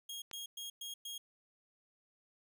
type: tone bursts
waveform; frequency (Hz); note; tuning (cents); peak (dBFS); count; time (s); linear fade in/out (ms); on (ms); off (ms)
sawtooth; 3265; G#7; -30; -39; 5; 0.09-1.18; 5; 130; 110
type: click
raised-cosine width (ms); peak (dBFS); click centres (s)
0.2; -32; 0.313
effects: none